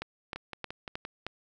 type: two click trains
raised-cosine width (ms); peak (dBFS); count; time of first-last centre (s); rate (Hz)
0.3; -22 / -19; 5 / 5; 0.36-1.051 / 0.02-1.266; 5.79 / 3.21
effects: none